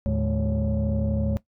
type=tone cluster; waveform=sine; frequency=76.3 / 108.6 / 149.4 / 212.4 / 552 Hz; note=D#2 / A2 / D3 / G#3 / C#5; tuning=-33 / -22 / +30 / +39 / -7 cents; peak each=-25 / -27 / -32 / -25 / -30 dBFS; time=0.06-1.37 s; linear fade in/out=0 ms; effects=noise-tail reverb RT60 0.1 s tail -17 dB re dry + tanh soft clip ceiling -16 dBFS